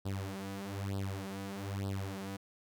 sawtooth tone with flanger, 98 Hz, G2, in tune, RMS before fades -39 dBFS, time 0.05-2.37 s, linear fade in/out 10 ms, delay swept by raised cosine 0.22 to 6.22 ms, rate 1.1 Hz, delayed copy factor +1, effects none

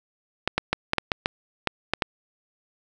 clicks, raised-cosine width 0.3 ms, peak -5 dBFS, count 10, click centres 0.476 / 0.58 / 0.73 / 0.934 / 0.983 / 1.118 / 1.259 / 1.673 / 1.936 / 2.022 s, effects none

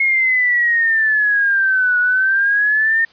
sine exponential two-way sweep, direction down then up, 2166 to 1461 to 1832 Hz, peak -12 dBFS, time 0-3.05 s, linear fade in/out 5 ms, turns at 1.99 s, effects white hiss -49 dBFS RMS until 3.12 s + resampled to 11025 Hz

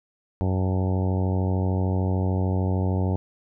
harmonic tone with a mistuned harmonic, 93.3 Hz, F#2, 15 cents sharp, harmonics 1 / 2 / 3 / 4 / 5 / 6 / 7 / 8 / 9 / 10, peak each -22 / -28 / -32 / -34 / -36 / -38 / -39 / -40 / -41 / -42 dBFS, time 0.41-3.16 s, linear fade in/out 0 ms, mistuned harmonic 10, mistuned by -62 cents, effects none

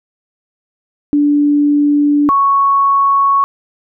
sine tone pair in turn, 291.4 / 1108.8 Hz, D4 / C#6, -13 / 0 cents, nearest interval octave + major seventh, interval 2313 cents, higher second, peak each -8 dBFS, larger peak neither, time 1.13-2.29 / 2.29-3.44 s, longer first, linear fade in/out 0 ms, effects none

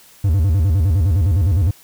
triangle tone with vibrato, 88.2 Hz, F2, 18 cents sharp, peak -10 dBFS, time 0.24-1.71 s, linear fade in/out 5 ms, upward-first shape square, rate 9.8 Hz, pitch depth 210 cents each way, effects white hiss -47 dBFS RMS until 1.83 s

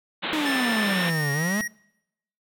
white band-pass noise, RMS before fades -29 dBFS, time 0.22-1.11 s, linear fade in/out 20 ms, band 160 to 3900 Hz, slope 96 dB/octave
45% pulse exponential two-way sweep, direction down then up, 317.8 to 138.59 to 221.3 Hz, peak -24 dBFS, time 0.33-1.61 s, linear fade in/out 0 ms, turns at 1.32 s
square tone with pitch glide, 1766 to 1892.8 Hz, A6 to A#6, +6 to +26 cents, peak -28 dBFS, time 0.45-1.68 s, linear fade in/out 10 ms, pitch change +120 cents, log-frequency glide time 0.83-1.44 s
effects noise-tail reverb RT60 0.8 s tail -24 dB re dry

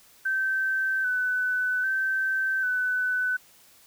sine tone with vibrato, 1525 Hz, G6, 48 cents flat, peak -23 dBFS, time 0.25-3.37 s, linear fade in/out 10 ms, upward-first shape square, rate 0.63 Hz, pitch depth 27 cents each way, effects white hiss -56 dBFS RMS until 3.86 s

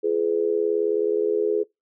sine tone with amplitude modulation, 422.3 Hz, G#4, 29 cents sharp, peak -15 dBFS, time 0.03-1.64 s, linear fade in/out 20 ms, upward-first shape sine, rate 79 Hz, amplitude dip 90%, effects noise-tail reverb RT60 0.2 s tail -25 dB re dry

